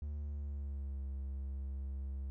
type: tone with pitch glide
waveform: triangle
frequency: 73.42 to 67.72 Hz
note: D2 to C#2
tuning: 0 to -40 cents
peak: -36 dBFS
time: 0.02-2.3 s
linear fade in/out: 0 ms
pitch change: -140 cents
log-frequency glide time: 0.15-1.05 s
effects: none